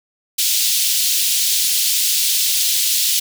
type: high-pass noise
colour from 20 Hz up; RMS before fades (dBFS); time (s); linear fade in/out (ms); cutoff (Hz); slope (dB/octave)
pink; -17; 0.38-3.2; 10; 3300; 24
effects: none